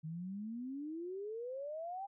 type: exponential sweep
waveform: sine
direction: up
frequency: 153 to 807 Hz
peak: -40 dBFS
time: 0.03-2.07 s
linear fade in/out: 20 ms
effects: none